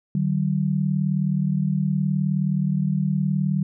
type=tone pair together; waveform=sine; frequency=150.8 / 190 Hz; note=D3 / F#3; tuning=+46 / +46 cents; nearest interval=major third; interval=400 cents; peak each=-22 dBFS; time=0.15-3.63 s; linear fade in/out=2 ms; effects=none